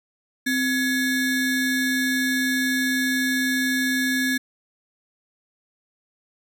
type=ring-modulated tone; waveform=square; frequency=973 Hz; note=B5; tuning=26 cents flat; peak=-18 dBFS; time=0.46-4.38 s; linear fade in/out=10 ms; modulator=713 Hz; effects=none